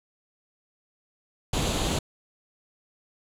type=noise with comb filter; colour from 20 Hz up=pink; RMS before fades=-26 dBFS; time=1.53-1.99 s; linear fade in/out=5 ms; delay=0.28 ms; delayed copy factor=+0.5; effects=low-pass 9000 Hz 12 dB/octave